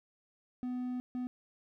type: tone bursts at uneven times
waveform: triangle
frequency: 249.8 Hz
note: B3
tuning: 20 cents sharp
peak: -32 dBFS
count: 2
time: 0.63-1 / 1.15-1.27 s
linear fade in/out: 0 ms
effects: none